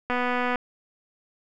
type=click train; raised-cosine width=0.5 ms; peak=-12 dBFS; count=114; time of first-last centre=0.1-0.557 s; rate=247 Hz; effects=none